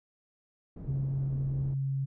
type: low-pass noise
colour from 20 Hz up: pink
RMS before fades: -42 dBFS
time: 0.76-1.74 s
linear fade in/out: 5 ms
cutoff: 300 Hz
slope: 12 dB/octave
type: tone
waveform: sine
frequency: 136 Hz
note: C#3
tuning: 33 cents flat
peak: -28 dBFS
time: 0.87-2.06 s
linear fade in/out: 20 ms
effects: none